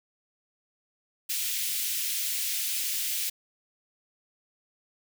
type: high-pass noise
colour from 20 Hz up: white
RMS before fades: -30 dBFS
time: 1.29-3.3 s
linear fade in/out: 10 ms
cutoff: 2200 Hz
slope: 24 dB/octave
effects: none